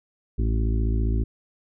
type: harmonic tone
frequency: 55 Hz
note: A1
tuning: in tune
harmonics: 1 / 2 / 4 / 5 / 6 / 7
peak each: -21 / -27 / -33 / -35 / -37 / -38 dBFS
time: 0.38-1.24 s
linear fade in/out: 10 ms
effects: none